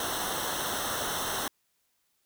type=noise with comb filter; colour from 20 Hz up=pink; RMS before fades=-32 dBFS; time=0-1.48 s; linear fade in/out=2 ms; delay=0.42 ms; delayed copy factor=-0.85; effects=white hiss -74 dBFS RMS until 2.25 s